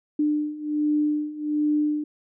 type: beating tone pair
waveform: sine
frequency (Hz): 298.5 / 299.8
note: D4 / D4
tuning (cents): +28 / +36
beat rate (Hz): 1.3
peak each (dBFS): -26 / -23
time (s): 0.19-2.04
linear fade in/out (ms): 5
effects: none